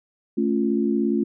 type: chord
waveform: sine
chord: A augmented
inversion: none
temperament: equal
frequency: 220 / 277.2 / 349.2 Hz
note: A3 / C#4 / E#4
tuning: 0 / 0 / 0 cents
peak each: -22 / -24 / -24 dBFS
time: 0.37-1.24 s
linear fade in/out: 10 ms
effects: none